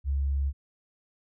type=tone; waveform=sine; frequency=69.3 Hz; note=C#2; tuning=in tune; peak=-24 dBFS; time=0.04-0.53 s; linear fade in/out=50 ms; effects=none